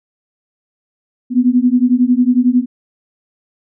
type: beating tone pair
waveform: sine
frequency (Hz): 242.8 / 253.8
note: B3 / B3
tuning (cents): -29 / +47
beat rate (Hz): 11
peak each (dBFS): -12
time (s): 1.3-2.66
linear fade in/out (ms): 50
effects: none